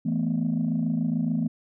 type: chord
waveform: sine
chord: E suspended fourth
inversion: none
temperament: equal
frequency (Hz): 164.81 / 220 / 246.9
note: E3 / A3 / B3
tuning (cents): 0 / 0 / 0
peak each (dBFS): -26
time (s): 0.05-1.48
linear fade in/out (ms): 10
effects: tanh soft clip ceiling -17 dBFS